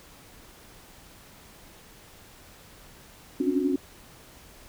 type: tone cluster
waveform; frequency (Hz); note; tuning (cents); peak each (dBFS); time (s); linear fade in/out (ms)
sine; 267.2 / 279.3 / 290.2 / 363.1; C4 / C#4 / D4 / F#4; +36 / +13 / -21 / -33; -28; 3.4-3.76; 5
effects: pink hiss -51 dBFS RMS until 4.68 s